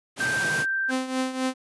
pink high-pass noise, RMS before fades -31 dBFS, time 0.16-0.66 s, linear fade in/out 50 ms, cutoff 110 Hz, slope 24 dB/octave
sine tone, 1568 Hz, G6, in tune, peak -23 dBFS, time 0.2-0.91 s, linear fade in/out 5 ms
sawtooth tone with tremolo, 259.4 Hz, C4, 15 cents flat, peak -18 dBFS, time 0.88-1.54 s, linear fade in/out 50 ms, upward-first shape triangle, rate 3.9 Hz, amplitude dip 75%
effects resampled to 24000 Hz

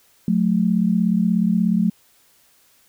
sine tone pair together, 181.36 / 218.1 Hz, F#3 / A3, -34 / -15 cents, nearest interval minor third, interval 319 cents, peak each -18 dBFS, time 0.28-1.9 s, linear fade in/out 2 ms, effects white hiss -57 dBFS RMS until 2.88 s

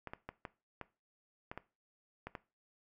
clicks, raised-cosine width 0.5 ms, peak -27 dBFS, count 9, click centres 0.073 / 0.135 / 0.29 / 0.452 / 0.813 / 1.515 / 1.576 / 2.27 / 2.352 s, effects noise-tail reverb RT60 0.3 s tail -18 dB re dry

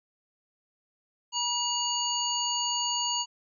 harmonic tone with a mistuned harmonic, 960 Hz, B5, 49 cents flat, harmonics 1 / 3 / 5 / 7, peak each -32 / -32 / -32 / -32 dBFS, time 1.32-3.26 s, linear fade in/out 50 ms, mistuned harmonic 5, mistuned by -98 cents, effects none

